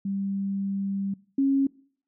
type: tone pair in turn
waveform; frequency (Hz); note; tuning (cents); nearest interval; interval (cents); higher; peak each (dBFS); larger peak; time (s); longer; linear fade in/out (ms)
sine; 196.7 / 273.4; G3 / C#4; +6 / -24; tritone; 570; second; -26 / -19; second; 0.05-1.14 / 1.38-1.67; first; 5
effects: noise-tail reverb RT60 0.5 s tail -22 dB re dry